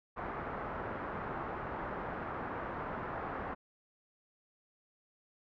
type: low-pass noise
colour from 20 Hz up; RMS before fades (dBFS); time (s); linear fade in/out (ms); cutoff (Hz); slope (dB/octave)
white; -40; 0.16-3.55; 20; 1400; 24
effects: none